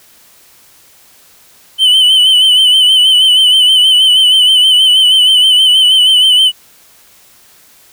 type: tone with vibrato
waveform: triangle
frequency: 3036 Hz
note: F#7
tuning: 44 cents sharp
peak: -3 dBFS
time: 1.78-6.52 s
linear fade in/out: 50 ms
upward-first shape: sine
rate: 6.3 Hz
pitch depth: 53 cents each way
effects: white hiss -44 dBFS RMS until 7.92 s